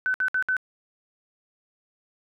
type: tone bursts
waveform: sine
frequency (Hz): 1514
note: F#6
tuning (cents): +39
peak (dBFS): -21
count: 4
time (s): 0.06-0.567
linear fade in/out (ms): 0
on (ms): 81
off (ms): 61
effects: none